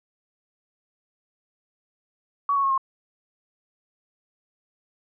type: tone with pitch steps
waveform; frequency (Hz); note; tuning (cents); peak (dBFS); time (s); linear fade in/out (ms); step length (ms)
sine; 1130 / 1109.3 / 1089 / 1069; C#6 / C#6 / C#6 / C6; +33 / +1 / -31 / +37; -19; 2.49-2.778; 2; 72
effects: none